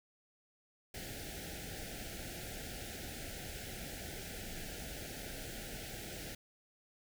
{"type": "band-stop noise", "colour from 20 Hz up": "pink", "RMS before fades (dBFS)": -45, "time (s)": [0.94, 6.35], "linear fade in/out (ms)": 5, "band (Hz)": [830, 1400], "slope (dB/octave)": 96, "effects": []}